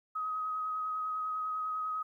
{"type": "tone with vibrato", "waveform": "sine", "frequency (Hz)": 1263, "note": "D#6", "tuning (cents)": 26, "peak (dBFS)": -32, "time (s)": [0.15, 2.03], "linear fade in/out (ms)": 10, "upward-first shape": "sine", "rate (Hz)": 10, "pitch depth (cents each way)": 14, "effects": ["12-bit"]}